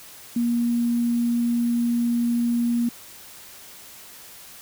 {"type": "tone with sample-and-hold", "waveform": "sine", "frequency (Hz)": 237, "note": "A#3", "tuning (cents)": 29, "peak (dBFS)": -19, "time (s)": [0.36, 2.89], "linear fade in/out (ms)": 5, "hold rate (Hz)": 11025, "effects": ["white hiss -44 dBFS RMS until 4.61 s"]}